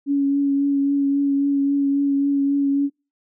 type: tone with vibrato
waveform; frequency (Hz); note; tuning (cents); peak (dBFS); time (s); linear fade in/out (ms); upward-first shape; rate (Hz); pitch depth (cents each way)
sine; 280; C#4; +18; -16; 0.06-2.9; 50; triangle; 3.7; 19
effects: noise-tail reverb RT60 0.3 s tail -26 dB re dry